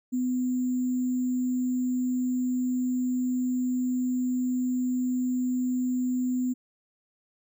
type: tone with sample-and-hold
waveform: sine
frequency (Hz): 251.7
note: B3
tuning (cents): +33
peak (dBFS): -24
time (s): 0.12-6.54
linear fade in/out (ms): 20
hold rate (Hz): 7350
effects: none